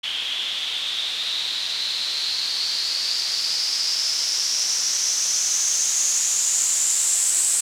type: noise with low-pass filter sweep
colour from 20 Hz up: blue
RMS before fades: -23 dBFS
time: 0.03-7.61 s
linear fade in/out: 10 ms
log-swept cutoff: 3200 to 8000 Hz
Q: 7
effects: none